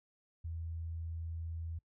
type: tone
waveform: sine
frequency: 82.41 Hz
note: E2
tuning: in tune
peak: -38 dBFS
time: 0.44-1.79 s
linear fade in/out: 10 ms
effects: noise-tail reverb RT60 0.1 s tail -25 dB re dry